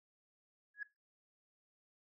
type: tone with exponential growth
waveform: sine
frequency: 1675 Hz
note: G#6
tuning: 14 cents sharp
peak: -35 dBFS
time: 0.74-0.83 s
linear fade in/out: 5 ms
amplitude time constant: 19 ms
effects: noise-tail reverb RT60 0.2 s tail -17 dB re dry + tanh soft clip ceiling -31 dBFS